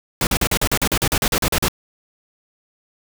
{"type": "noise bursts", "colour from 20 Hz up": "pink", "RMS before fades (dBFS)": -18, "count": 15, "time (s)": [0.21, 1.684], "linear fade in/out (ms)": 2, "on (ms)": 60, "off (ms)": 41, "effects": []}